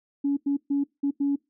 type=tone bursts at uneven times; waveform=sine; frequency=281.6 Hz; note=C#4; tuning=27 cents sharp; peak=-20 dBFS; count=5; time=0.24-0.37 / 0.46-0.57 / 0.7-0.84 / 1.03-1.11 / 1.2-1.36 s; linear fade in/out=10 ms; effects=noise-tail reverb RT60 0.2 s tail -22 dB re dry + tanh soft clip ceiling -16 dBFS